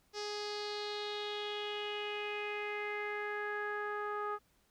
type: tone with low-pass filter sweep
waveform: sawtooth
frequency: 416.2 Hz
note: G#4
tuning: 4 cents sharp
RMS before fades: -39 dBFS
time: 0.13-4.39 s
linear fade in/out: 50 ms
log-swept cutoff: 5300 to 1300 Hz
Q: 4.7
effects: pink hiss -72 dBFS RMS until 4.7 s